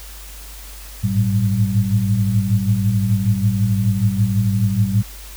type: tone cluster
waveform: sine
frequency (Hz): 102.1 / 108.7 / 114 / 192.7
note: G#2 / A2 / A#2 / G3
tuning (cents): -29 / -21 / -38 / -29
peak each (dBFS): -20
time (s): 1.03-5.03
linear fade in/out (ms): 20
effects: added 50 Hz sine -35 dBFS peak until 5.36 s + white hiss -39 dBFS RMS until 5.36 s